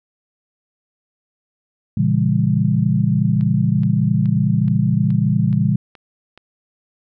sine chord, A# diminished seventh, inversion none, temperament just, 116.54 / 139.85 / 167.82 / 201.4 Hz, A#2 / C#3 / E3 / G3, 0 / +16 / +31 / +47 cents, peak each -19 dBFS, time 1.97-5.76 s, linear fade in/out 5 ms
click train, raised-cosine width 0.3 ms, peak -26 dBFS, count 8, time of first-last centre 3.41-6.376 s, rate 2.36 Hz
effects none

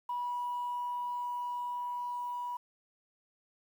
sine tone with level ramp, 975 Hz, B5, 23 cents flat, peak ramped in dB -31 to -34 dBFS, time 0.09-2.57 s, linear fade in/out 5 ms, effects tanh soft clip ceiling -29 dBFS + 10-bit

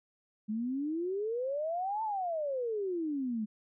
sine exponential two-way sweep, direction up then down, 207.7 to 898 to 207.7 Hz, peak -31 dBFS, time 0.48-3.46 s, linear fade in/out 20 ms, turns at 2.03 s, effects none

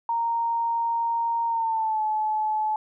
sine tone with pitch glide, 928 to 860.9 Hz, A#5 to A5, -8 to -38 cents, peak -22 dBFS, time 0.09-2.76 s, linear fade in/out 2 ms, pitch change -130 cents, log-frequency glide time 1.47-2.02 s, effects none

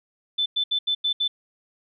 sine tone bursts at uneven times, 3520 Hz, A7, in tune, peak -20 dBFS, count 6, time 0.38-0.46 / 0.56-0.64 / 0.71-0.79 / 0.87-0.95 / 1.04-1.13 / 1.2-1.28 s, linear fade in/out 10 ms, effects none

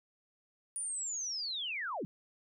sine linear sweep, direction down, 9620 to 139 Hz, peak -35 dBFS, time 0.76-2.05 s, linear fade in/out 0 ms, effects none

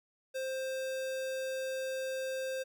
square tone, 525 Hz, C5, 6 cents sharp, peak -35 dBFS, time 0.34-2.64 s, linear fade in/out 20 ms, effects none

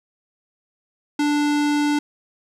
square tone, 293.7 Hz, D4, in tune, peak -18 dBFS, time 1.19-1.99 s, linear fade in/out 5 ms, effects low-pass 8000 Hz 12 dB/octave + 10-bit

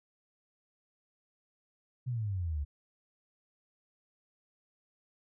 sine exponential sweep, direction down, 130 to 69.1 Hz, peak -31 dBFS, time 2.06-2.65 s, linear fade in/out 20 ms, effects none

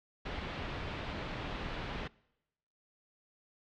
pink low-pass noise, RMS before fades -40 dBFS, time 0.25-2.08 s, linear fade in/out 10 ms, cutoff 3600 Hz, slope 24 dB/octave, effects noise-tail reverb RT60 0.9 s tail -24 dB re dry

